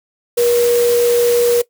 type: tone in noise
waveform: sine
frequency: 478 Hz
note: A#4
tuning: 43 cents sharp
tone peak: -10 dBFS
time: 0.37-1.62 s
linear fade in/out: 10 ms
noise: white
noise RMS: -24 dBFS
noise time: 0.37-1.62 s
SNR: +11 dB
effects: noise-tail reverb RT60 0.1 s tail -18 dB re dry